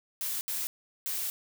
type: noise bursts at uneven times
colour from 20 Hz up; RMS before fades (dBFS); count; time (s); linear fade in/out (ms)
blue; -33; 3; 0.21-0.41 / 0.48-0.67 / 1.06-1.3; 0
effects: none